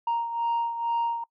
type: beating tone pair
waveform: sine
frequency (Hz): 932.3 / 934.5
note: A#5 / A#5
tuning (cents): 0 / +4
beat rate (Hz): 2.2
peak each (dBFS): -24 / -30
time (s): 0.07-1.24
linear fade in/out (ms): 5
effects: noise-tail reverb RT60 0.1 s tail -23 dB re dry + tanh soft clip ceiling -21 dBFS